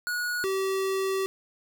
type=tone pair in turn; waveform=square; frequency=1456 / 384.7 Hz; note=F#6 / G4; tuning=-28 / -33 cents; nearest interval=octave + major seventh; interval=2305 cents; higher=first; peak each=-28 / -26 dBFS; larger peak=second; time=0.07-0.44 / 0.44-1.26 s; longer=second; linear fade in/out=0 ms; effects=none